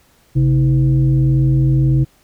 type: tone with frequency modulation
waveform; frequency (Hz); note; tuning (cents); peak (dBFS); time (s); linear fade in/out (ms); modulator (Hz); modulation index
sine; 133.8; C3; +39; -10; 0.35-2.05; 20; 186; 0.58
effects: pink hiss -54 dBFS RMS until 2.23 s